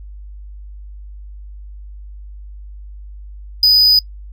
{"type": "tone", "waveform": "triangle", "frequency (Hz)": 4978, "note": "D#8", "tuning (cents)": 0, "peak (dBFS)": -6, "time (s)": [3.63, 3.99], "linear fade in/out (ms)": 2, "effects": ["noise-tail reverb RT60 0.1 s tail -24 dB re dry", "added 50 Hz sine -31 dBFS peak until 4.32 s"]}